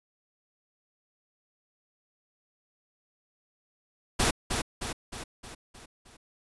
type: noise with echo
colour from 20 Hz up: pink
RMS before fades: -24 dBFS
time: 4.19-4.31 s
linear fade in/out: 10 ms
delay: 310 ms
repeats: 6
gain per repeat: -5 dB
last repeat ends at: 6.17 s
effects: resampled to 24000 Hz